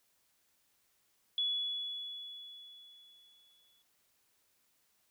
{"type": "tone with exponential decay", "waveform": "sine", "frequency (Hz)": 3400, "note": "G#7", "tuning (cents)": 40, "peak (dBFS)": -29, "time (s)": [1.38, 3.82], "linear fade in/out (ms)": 1, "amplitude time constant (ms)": 530, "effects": ["white hiss -74 dBFS RMS until 5.1 s"]}